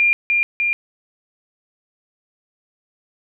sine tone with echo, 2400 Hz, D7, 37 cents sharp, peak -12 dBFS, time 0-0.13 s, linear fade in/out 0 ms, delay 300 ms, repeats 2, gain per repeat -2 dB, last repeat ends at 0.73 s, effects none

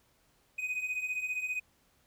triangle beating tone pair, 2489 / 2504 Hz, D#7 / D#7, 0 / +10 cents, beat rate 15 Hz, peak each -37 / -32 dBFS, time 0.58-1.6 s, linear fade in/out 10 ms, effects pink hiss -69 dBFS RMS until 2.06 s

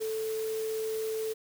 sine tone in noise, 440 Hz, A4, in tune, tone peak -30 dBFS, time 0-1.34 s, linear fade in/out 20 ms, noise white, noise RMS -44 dBFS, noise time 0-1.34 s, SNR +11 dB, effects none

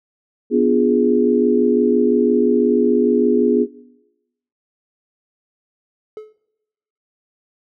sine chord, B diminished seventh, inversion none, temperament equal with one note detuned, 246.9 / 292.5 / 349.2 / 415.3 Hz, B3 / D4 / F4 / Ab4, 0 / -7 / 0 / 0 cents, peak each -16 / -21 / -19 / -16 dBFS, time 0.5-3.67 s, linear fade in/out 50 ms
triangle tone with exponential decay, 430 Hz, A4, 40 cents flat, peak -24 dBFS, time 6.17-6.38 s, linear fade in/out 1 ms, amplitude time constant 44 ms
effects noise-tail reverb RT60 0.9 s tail -19 dB re dry

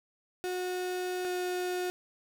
35% pulse tone pair in turn, 364.1 / 361.6 Hz, F#4 / F#4, -28 / -40 cents, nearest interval unison, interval 12 cents, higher first, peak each -30 / -29 dBFS, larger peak second, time 0.44-1.25 / 1.25-1.9 s, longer first, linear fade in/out 0 ms, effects none

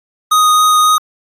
square tone with vibrato, 1244.5 Hz, D#6, in tune, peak -8 dBFS, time 0.31-0.98 s, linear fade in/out 10 ms, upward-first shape triangle, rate 3.7 Hz, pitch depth 8 cents each way, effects AAC 48 kbps

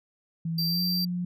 sine tone with pitch glide, 164.81 to 177.66 Hz, E3 to F3, 0 to +30 cents, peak -27 dBFS, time 0.45-1.25 s, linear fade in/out 5 ms, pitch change +130 cents, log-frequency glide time 0.67-0.81 s
square tone, 4699 Hz, D8, in tune, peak -27 dBFS, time 0.58-1.05 s, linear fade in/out 5 ms
effects none

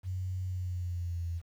sine tone with pitch glide, 92.5 to 84.82 Hz, F#2 to E2, 0 to +50 cents, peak -32 dBFS, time 0.03-1.42 s, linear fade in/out 50 ms, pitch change -150 cents, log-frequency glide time 0.46-1.28 s, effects 10-bit

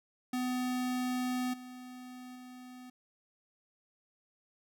square tone with level steps, 251.4 Hz, B3, 31 cents sharp, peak -32 / -46 / -48 dBFS, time 0.33-2.9 s, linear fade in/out 5 ms, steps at 1.53 / 2.35 s, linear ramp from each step 10 ms, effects none

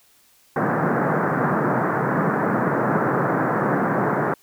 pink band-pass noise, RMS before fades -21 dBFS, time 0.56-4.34 s, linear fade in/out 5 ms, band 130 to 1700 Hz, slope 48 dB/octave, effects white hiss -57 dBFS RMS until 4.42 s

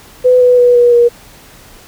sine tone with pitch steps, 502 / 495.4 / 488.8 / 482.4 / 476 Hz, B4 / B4 / B4 / B4 / A#4, +28 / +5 / -18 / -41 / +36 cents, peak -4 dBFS, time 0.24-1.09 s, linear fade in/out 20 ms, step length 170 ms, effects pink hiss -39 dBFS RMS until 1.87 s

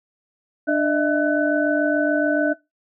sine tone cluster, 296.5 / 610 / 657 / 1500 Hz, D4 / D#5 / E5 / F#6, +17 / -34 / -6 / +23 cents, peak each -20 / -23 / -23 / -23 dBFS, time 0.67-2.54 s, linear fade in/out 20 ms, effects noise-tail reverb RT60 0.2 s tail -21 dB re dry

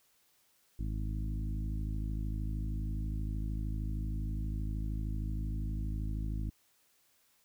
harmonic tone with a mistuned harmonic, 52.8 Hz, G#1, 29 cents sharp, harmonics 1 / 2 / 3 / 4 / 5 / 6, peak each -34 / -40 / -44 / -46 / -48 / -50 dBFS, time 0.79-6.5 s, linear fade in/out 5 ms, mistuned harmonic 1, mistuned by -24 cents, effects white hiss -70 dBFS RMS until 7.44 s

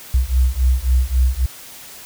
sine beating tone pair, 61.74 / 65.44 Hz, B1 / C2, 0 / +1 cents, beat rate 3.7 Hz, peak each -16 dBFS, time 0.14-1.46 s, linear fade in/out 5 ms, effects white hiss -38 dBFS RMS until 2.05 s

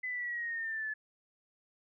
sine exponential sweep, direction down, 2021 to 1719 Hz, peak -34 dBFS, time 0.03-0.94 s, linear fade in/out 10 ms, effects none

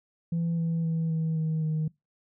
sine tone with pitch steps, 167.8 / 165.39 / 163.02 / 160.69 / 158.38 / 156.11 Hz, E3 / E3 / E3 / E3 / D#3 / D#3, +31 / +6 / -19 / -44 / +31 / +6 cents, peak -23 dBFS, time 0.32-1.88 s, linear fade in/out 5 ms, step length 260 ms, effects noise-tail reverb RT60 0.2 s tail -24 dB re dry + tanh soft clip ceiling -23 dBFS

